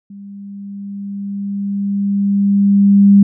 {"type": "tone with level ramp", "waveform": "sine", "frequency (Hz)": 199.9, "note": "G3", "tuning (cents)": 34, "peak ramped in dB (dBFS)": [-31, -3], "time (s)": [0.1, 3.23], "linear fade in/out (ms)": 5, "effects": []}